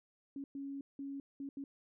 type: tone bursts at uneven times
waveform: sine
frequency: 277.2 Hz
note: C#4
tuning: in tune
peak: -40 dBFS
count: 5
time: 0.36-0.44 / 0.55-0.81 / 0.99-1.2 / 1.4-1.49 / 1.57-1.64 s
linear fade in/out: 2 ms
effects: none